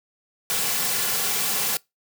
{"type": "noise with comb filter", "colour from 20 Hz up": "white", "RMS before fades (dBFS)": -24, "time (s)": [0.5, 1.77], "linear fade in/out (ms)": 0, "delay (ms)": 3.2, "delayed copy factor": -0.65, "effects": ["noise-tail reverb RT60 0.2 s tail -24 dB re dry", "high-pass 150 Hz 12 dB/octave"]}